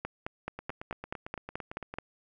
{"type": "two click trains", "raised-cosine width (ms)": 0.5, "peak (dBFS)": [-19, -24], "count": [10, 13], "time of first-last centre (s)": [[0.05, 1.985], [0.59, 1.94]], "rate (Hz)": [4.65, 8.89], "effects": []}